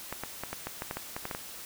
clicks, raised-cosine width 0.5 ms, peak -19 dBFS, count 12, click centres 0.126 / 0.236 / 0.436 / 0.53 / 0.67 / 0.821 / 0.911 / 0.97 / 1.165 / 1.254 / 1.312 / 1.349 s, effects white hiss -44 dBFS RMS until 1.65 s

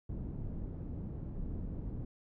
pink low-pass noise, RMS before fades -40 dBFS, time 0.09-2.05 s, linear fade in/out 5 ms, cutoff 240 Hz, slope 12 dB/octave, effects none

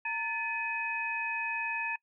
sine tone cluster, 919 / 1740 / 2521 Hz, A#5 / A6 / D#7, -25 / -20 / +22 cents, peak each -37 / -36 / -33 dBFS, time 0.05-1.96 s, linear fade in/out 5 ms, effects noise-tail reverb RT60 0.1 s tail -24 dB re dry

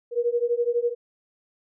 sine beating tone pair, 471.2 / 483.2 Hz, A#4 / B4, +19 / -38 cents, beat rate 12 Hz, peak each -24 dBFS, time 0.11-0.95 s, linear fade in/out 50 ms, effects none

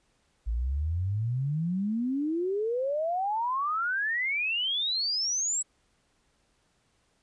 sine exponential sweep, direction up, 53.1 to 7902 Hz, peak -26 dBFS, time 0.46-5.63 s, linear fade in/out 20 ms, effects pink hiss -70 dBFS RMS until 7.22 s + resampled to 22050 Hz

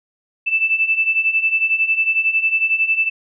sine beating tone pair, 2636 / 2647 Hz, E7 / E7, -1 / +7 cents, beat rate 11 Hz, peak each -20 / -16 dBFS, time 0.46-3.1 s, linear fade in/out 20 ms, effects none

